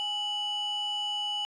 sine tone pair together, 830.6 / 2960 Hz, G#5 / F#7, 0 / 0 cents, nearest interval octave + minor seventh, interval 2200 cents, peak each -34 / -28 dBFS, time 0-1.45 s, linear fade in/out 0 ms, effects tanh soft clip ceiling -26 dBFS

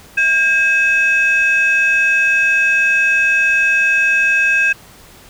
sine tone pair together, 1609 / 2567 Hz, G6 / E7, +45 / -47 cents, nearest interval minor sixth, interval 808 cents, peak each -12 dBFS, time 0.17-4.73 s, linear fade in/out 10 ms, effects tanh soft clip ceiling -6 dBFS + pink hiss -42 dBFS RMS until 5.29 s

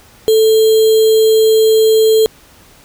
sine tone with sample-and-hold, 440 Hz, A4, in tune, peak -6 dBFS, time 0.28-2.26 s, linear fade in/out 0 ms, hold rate 3675 Hz, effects pink hiss -44 dBFS RMS until 2.84 s

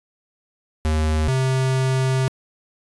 square tone pair in turn, 77.8 / 131.33 Hz, D#2 / C3, 0 / +7 cents, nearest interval major sixth, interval 907 cents, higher second, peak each -18 dBFS, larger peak neither, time 0.85-1.28 / 1.28-2.28 s, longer second, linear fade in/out 0 ms, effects resampled to 24000 Hz

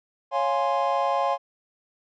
triangle chord, Db major seventh, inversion none, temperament equal, 554.4 / 698.5 / 830.6 / 1046.5 Hz, Db5 / F5 / Ab5 / C6, 0 / 0 / 0 / 0 cents, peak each -25 dBFS, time 0.31-1.38 s, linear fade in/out 50 ms, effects resampled to 16000 Hz

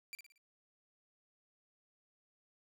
sawtooth tone with echo, 2352 Hz, D7, 2 cents sharp, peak -40 dBFS, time 0.13-0.15 s, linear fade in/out 0 ms, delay 57 ms, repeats 4, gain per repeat -7 dB, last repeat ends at 0.378 s, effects none

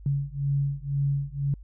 sine beating tone pair, 139.3 / 141.3 Hz, C#3 / C#3, +9 / +34 cents, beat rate 2 Hz, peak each -27 dBFS, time 0.06-1.54 s, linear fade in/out 2 ms, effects added 50 Hz sine -42 dBFS peak until 1.63 s

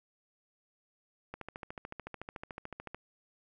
click train, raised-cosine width 0.5 ms, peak -26 dBFS, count 23, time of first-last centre 1.34-2.946 s, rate 13.7 Hz, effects none

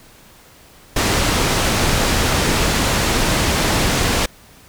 pink low-pass noise, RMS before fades -17 dBFS, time 0.96-4.26 s, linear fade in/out 5 ms, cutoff 8600 Hz, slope 12 dB/octave, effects pink hiss -46 dBFS RMS until 4.68 s

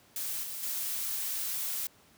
blue noise with level steps, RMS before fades -35 / -39 / -34 dBFS, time 0.16-1.87 s, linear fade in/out 2 ms, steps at 0.43 / 0.63 s, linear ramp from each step 5 ms, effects pink hiss -61 dBFS RMS until 2.17 s + high-pass 80 Hz 12 dB/octave

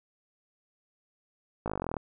slowing click train, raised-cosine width 1 ms, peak -18 dBFS, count 15, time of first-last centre 1.66-1.968 s, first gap 18 ms, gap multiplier 1.03, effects none

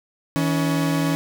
40% pulse tone pair together, 161.21 / 280 Hz, E3 / C#4, -38 / +18 cents, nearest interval minor seventh, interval 956 cents, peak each -21 dBFS, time 0.36-1.15 s, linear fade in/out 0 ms, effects none

